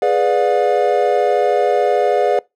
triangle chord, G# diminished seventh, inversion none, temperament equal with one note detuned, 415.3 / 493.9 / 587.3 / 715.2 Hz, G#4 / B4 / D5 / F5, 0 / 0 / 0 / +41 cents, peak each -16 dBFS, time 0.02-2.39 s, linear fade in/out 2 ms, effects noise-tail reverb RT60 0.2 s tail -24 dB re dry

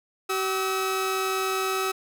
sawtooth tone pair together, 381.5 / 1290 Hz, G4 / E6, -47 / -38 cents, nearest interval octave + major sixth, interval 2109 cents, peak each -23 / -24 dBFS, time 0.29-1.92 s, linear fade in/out 10 ms, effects none

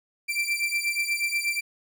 40% pulse beating tone pair, 2346 / 2354.3 Hz, D7 / D7, -2 / +4 cents, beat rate 8.3 Hz, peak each -27 dBFS, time 0.28-1.61 s, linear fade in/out 20 ms, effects none

